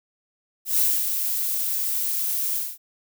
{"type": "noise with ADSR envelope", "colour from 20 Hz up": "violet", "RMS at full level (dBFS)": -19, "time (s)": [0.65, 2.78], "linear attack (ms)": 130, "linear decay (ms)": 260, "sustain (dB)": -6, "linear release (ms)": 220, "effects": []}